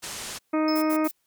white low-pass noise, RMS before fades -36 dBFS, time 0.02-0.39 s, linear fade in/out 20 ms, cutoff 9600 Hz, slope 24 dB/octave
harmonic tone, 311.1 Hz, D#4, in tune, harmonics 1 / 2 / 3 / 4 / 5 / 6 / 7 / 8, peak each -22 / -28 / -35 / -31 / -44 / -44 / -40 / -43 dBFS, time 0.53-1.08 s, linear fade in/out 10 ms
triangle tone with exponential decay, 5210 Hz, E8, 21 cents flat, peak -27 dBFS, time 0.68-1.12 s, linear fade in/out 2 ms, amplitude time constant 95 ms
violet noise bursts, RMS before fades -35 dBFS, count 3, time 0.75-1.114 s, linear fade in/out 10 ms, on 74 ms, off 71 ms
effects white hiss -72 dBFS RMS until 1.26 s

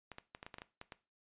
clicks, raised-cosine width 0.3 ms, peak -30 dBFS, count 10, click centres 0.117 / 0.184 / 0.349 / 0.429 / 0.465 / 0.542 / 0.584 / 0.619 / 0.814 / 0.922 s, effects noise-tail reverb RT60 0.3 s tail -17 dB re dry + resampled to 8000 Hz

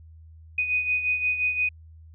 sine beating tone pair, 2489 / 2494.7 Hz, D#7 / D#7, 0 / +4 cents, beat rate 5.7 Hz, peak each -23 / -30 dBFS, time 0.58-1.69 s, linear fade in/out 5 ms, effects added 80 Hz sine -45 dBFS peak until 2.14 s

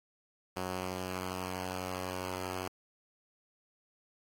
5% pulse tone pair together, 92.27 / 184.3 Hz, F#2 / F#3, -4 / -7 cents, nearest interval octave, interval 1197 cents, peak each -25 / -35 dBFS, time 0.56-2.68 s, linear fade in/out 5 ms, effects AAC 48 kbps

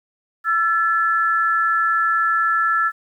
sine tone pair together, 1340 / 1724 Hz, E6 / A6, +28 / -36 cents, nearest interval major third, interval 436 cents, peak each -17 / -20 dBFS, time 0.44-2.92 s, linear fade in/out 50 ms, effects 9-bit

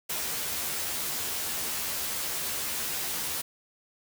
white noise with comb filter, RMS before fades -32 dBFS, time 0.09-3.42 s, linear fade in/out 10 ms, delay 13 ms, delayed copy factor +0.85, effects none

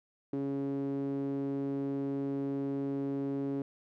sawtooth tone with band-pass filter, 138.59 Hz, C#3, in tune, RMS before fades -34 dBFS, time 0.33-3.62 s, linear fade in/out 2 ms, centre 330 Hz, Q 7.6, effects none

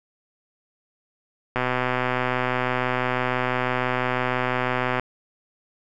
click train, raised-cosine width 0.5 ms, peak -8 dBFS, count 434, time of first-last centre 1.56-4.997 s, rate 126 Hz, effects none

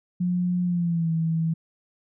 sine tone with pitch glide, 178.6 to 162.83 Hz, F3 to E3, +39 to -21 cents, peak -21 dBFS, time 0.2-1.54 s, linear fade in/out 10 ms, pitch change -160 cents, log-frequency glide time 0.64-1.11 s, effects none

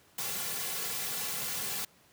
white noise with comb filter, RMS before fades -35 dBFS, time 0.18-1.85 s, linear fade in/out 5 ms, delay 3.2 ms, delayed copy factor -0.7, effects pink hiss -62 dBFS RMS until 2.12 s + high-pass 100 Hz 12 dB/octave

